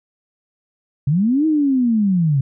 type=linear two-way sweep; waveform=sine; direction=up then down; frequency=130 to 320 to 130 Hz; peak=-13 dBFS; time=1.07-2.41 s; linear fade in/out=5 ms; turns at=1.46 s; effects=none